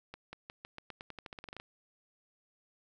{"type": "accelerating click train", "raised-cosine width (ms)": 0.3, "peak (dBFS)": -28, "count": 17, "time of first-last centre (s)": [0.14, 1.6], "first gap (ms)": 190, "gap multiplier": 0.89, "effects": []}